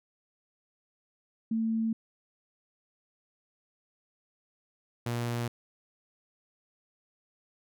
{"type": "tone pair in turn", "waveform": ["sine", "sawtooth"], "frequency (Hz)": [224.1, 118.96], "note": ["A3", "A#2"], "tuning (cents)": [32, 36], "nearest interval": "major seventh", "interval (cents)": 1096, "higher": "first", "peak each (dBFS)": -26, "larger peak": "neither", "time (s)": [[1.51, 1.93], [5.06, 5.48]], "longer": "neither", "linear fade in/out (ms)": 5, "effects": []}